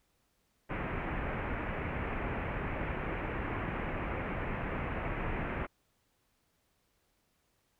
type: low-pass noise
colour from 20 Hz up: pink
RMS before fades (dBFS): -36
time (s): 0.69-5.67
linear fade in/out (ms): 20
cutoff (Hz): 2500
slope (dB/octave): 48
effects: pink hiss -75 dBFS RMS until 7.79 s